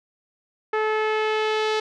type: tone with low-pass filter sweep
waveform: sawtooth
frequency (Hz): 432.7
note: A4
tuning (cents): -29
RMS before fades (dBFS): -23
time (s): 0.73-1.8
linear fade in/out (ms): 5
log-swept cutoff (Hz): 1800 to 4200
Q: 1.5
effects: none